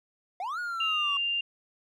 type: linear two-way sweep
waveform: triangle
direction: up then down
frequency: 685 to 1457 to 1119 Hz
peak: -29 dBFS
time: 0.4-1.17 s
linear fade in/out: 2 ms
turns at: 0.59 s
type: tone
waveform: sine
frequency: 2794 Hz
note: F7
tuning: in tune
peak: -26 dBFS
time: 0.8-1.41 s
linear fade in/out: 5 ms
effects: none